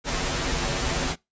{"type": "noise with comb filter", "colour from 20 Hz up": "pink", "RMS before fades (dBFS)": -26, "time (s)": [0.04, 1.16], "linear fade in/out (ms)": 50, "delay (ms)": 9.8, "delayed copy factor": -0.95, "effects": ["noise-tail reverb RT60 0.2 s tail -23 dB re dry", "resampled to 16000 Hz"]}